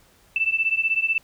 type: beating tone pair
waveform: sine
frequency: 2646 / 2662 Hz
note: E7 / E7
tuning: +6 / +16 cents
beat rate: 16 Hz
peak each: -22 / -23 dBFS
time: 0.36-1.18 s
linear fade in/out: 2 ms
effects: pink hiss -57 dBFS RMS until 1.23 s